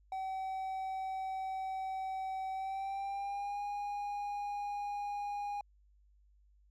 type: tone with pitch glide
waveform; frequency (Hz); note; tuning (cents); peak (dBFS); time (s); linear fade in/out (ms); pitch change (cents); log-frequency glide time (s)
triangle; 763 to 817.8; G5 to G#5; -47 to -27; -34; 0.12-5.61; 2; +120; 2.52-3.62
effects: added 50 Hz sine -63 dBFS peak until 6.7 s